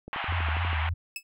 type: click train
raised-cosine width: 2 ms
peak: -27 dBFS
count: 9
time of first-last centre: 0.08-0.73 s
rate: 12.3 Hz
type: band-pass noise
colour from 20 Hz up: pink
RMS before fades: -33 dBFS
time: 0.13-0.89 s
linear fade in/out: 0 ms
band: 720 to 3100 Hz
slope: 48 dB/octave
type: tone with vibrato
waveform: sine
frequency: 82.41 Hz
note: E2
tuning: in tune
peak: -26 dBFS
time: 0.28-0.94 s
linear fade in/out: 10 ms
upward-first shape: sine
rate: 3.4 Hz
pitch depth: 94 cents each way
type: tone with exponential decay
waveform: sawtooth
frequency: 2605 Hz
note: E7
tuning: 21 cents flat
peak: -25 dBFS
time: 1.16-1.23 s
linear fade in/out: 2 ms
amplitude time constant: 15 ms
effects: none